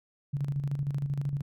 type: tone with tremolo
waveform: sine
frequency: 141 Hz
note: C#3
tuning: 30 cents sharp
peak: -26 dBFS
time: 0.33-1.42 s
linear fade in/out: 10 ms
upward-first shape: square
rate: 13 Hz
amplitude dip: 55%
effects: none